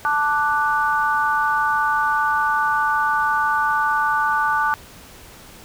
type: chord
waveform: sine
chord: D major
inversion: second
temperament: equal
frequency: 880 / 1174.7 / 1480 Hz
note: A5 / D6 / F#6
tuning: 0 / 0 / 0 cents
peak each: -21 dBFS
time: 0.05-4.74 s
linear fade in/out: 0 ms
effects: pink hiss -43 dBFS RMS until 5.64 s